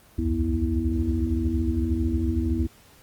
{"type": "tone cluster", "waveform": "sine", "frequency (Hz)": [65.8, 74.4, 87.6, 244, 326.9], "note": ["C2", "D2", "F2", "B3", "E4"], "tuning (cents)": [10, 23, 6, -21, -14], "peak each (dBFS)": -28, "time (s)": [0.18, 2.67], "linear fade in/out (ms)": 10, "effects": ["pink hiss -54 dBFS RMS until 3.02 s", "Opus 24 kbps"]}